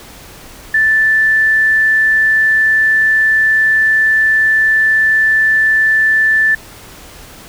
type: tone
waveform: sine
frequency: 1760 Hz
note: A6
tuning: in tune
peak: -8 dBFS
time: 0.74-6.55 s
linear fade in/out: 5 ms
effects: pink hiss -36 dBFS RMS until 7.48 s